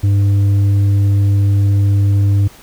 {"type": "tone with tanh clipping", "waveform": "sine", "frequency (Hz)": 100, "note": "G2", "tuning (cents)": 35, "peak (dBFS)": -10, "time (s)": [0.03, 2.48], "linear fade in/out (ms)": 10, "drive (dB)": 5, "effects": ["pink hiss -41 dBFS RMS until 2.62 s"]}